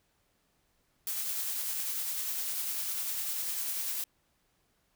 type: noise with tremolo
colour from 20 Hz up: blue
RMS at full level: -33 dBFS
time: 1.07-4.04 s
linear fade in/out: 2 ms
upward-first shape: triangle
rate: 10 Hz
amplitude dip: 30%
effects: pink hiss -73 dBFS RMS until 4.95 s